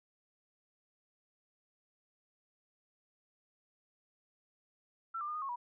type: tone with pitch steps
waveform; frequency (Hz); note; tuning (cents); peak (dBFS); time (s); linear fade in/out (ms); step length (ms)
sine; 1342 / 1189 / 1215 / 1235 / 1091 / 967; E6 / D6 / D#6 / D#6 / C#6 / B5; +31 / +21 / -42 / -13 / -28 / -37; -36; 5.14-5.56; 10; 70
effects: none